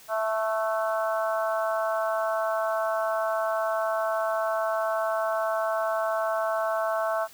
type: harmonic tone with a mistuned harmonic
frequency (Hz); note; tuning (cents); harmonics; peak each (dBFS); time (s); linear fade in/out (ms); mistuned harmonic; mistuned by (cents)
220; A3; 0; 3 / 4 / 5 / 6 / 7; -26 / -34 / -32 / -33 / -36; 0.08-7.28; 50; 7; -20
effects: white hiss -51 dBFS RMS until 7.33 s